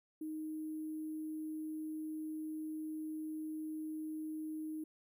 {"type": "tone with sample-and-hold", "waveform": "sine", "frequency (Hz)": 311.3, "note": "D#4", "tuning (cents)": 1, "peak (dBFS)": -39, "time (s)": [0.21, 4.84], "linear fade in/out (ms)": 5, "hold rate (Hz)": 11025, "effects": []}